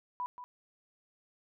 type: tone with echo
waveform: sine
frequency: 987.8 Hz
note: B5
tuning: in tune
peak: -33 dBFS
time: 0.2-0.26 s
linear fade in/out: 0 ms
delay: 180 ms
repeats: 1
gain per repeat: -10 dB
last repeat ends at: 0.44 s
effects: none